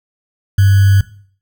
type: tone with sample-and-hold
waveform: sine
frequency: 98 Hz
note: G2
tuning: in tune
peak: -6 dBFS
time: 0.58-1.01 s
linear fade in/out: 5 ms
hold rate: 1575 Hz
effects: noise-tail reverb RT60 0.5 s tail -17 dB re dry